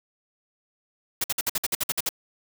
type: noise bursts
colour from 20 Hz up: white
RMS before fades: -25 dBFS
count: 11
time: 1.21-2.091 s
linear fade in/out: 5 ms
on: 31 ms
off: 54 ms
effects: none